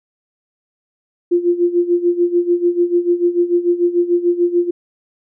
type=tone with tremolo; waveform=sine; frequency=349.2 Hz; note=F4; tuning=in tune; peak=-9 dBFS; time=1.31-4.71 s; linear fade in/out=10 ms; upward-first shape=sine; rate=6.8 Hz; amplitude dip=80%; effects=none